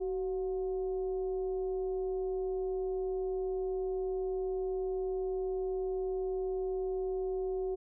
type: tone with frequency modulation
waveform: sine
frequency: 377 Hz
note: F#4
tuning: 32 cents sharp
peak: -31 dBFS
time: 0-7.76 s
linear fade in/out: 20 ms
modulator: 343 Hz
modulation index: 0.34
effects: none